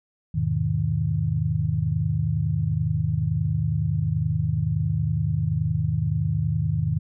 sine chord, E major seventh, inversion none, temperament equal with one note detuned, 82.41 / 103.83 / 125.99 / 155.56 Hz, E2 / G#2 / B2 / D#3, 0 / 0 / +35 / 0 cents, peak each -30 / -26 / -28 / -24 dBFS, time 0.34-6.99 s, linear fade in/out 10 ms, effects none

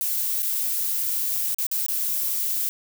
violet noise with dropouts, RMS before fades -25 dBFS, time 0.01-2.69 s, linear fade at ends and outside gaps 0 ms, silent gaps 0.422-0.429 / 1.545-1.585 / 1.666-1.714 / 1.863-1.884 s, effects none

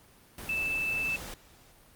sine tone in noise, 2637 Hz, E7, in tune, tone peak -28 dBFS, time 0.49-1.16 s, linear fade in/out 2 ms, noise pink, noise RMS -42 dBFS, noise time 0.38-1.34 s, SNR +11 dB, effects pink hiss -58 dBFS RMS until 1.95 s + Opus 32 kbps

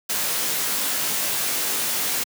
white noise with comb filter, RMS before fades -24 dBFS, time 0.09-2.24 s, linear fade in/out 10 ms, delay 19 ms, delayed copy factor +0.9, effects high-pass 150 Hz 12 dB/octave

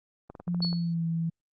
clicks, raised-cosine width 1 ms, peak -28 dBFS, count 8, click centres 0.3 / 0.352 / 0.4 / 0.479 / 0.546 / 0.605 / 0.648 / 0.729 s
sine tone with pitch glide, 174.61 to 165.29 Hz, F3 to E3, 0 to +5 cents, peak -26 dBFS, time 0.47-1.3 s, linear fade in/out 10 ms, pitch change -95 cents, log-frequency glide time 0.58-1.06 s
sine tone with exponential decay, 4398 Hz, C#8, 14 cents flat, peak -25 dBFS, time 0.62-0.94 s, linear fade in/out 5 ms, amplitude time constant 69 ms
effects Opus 24 kbps

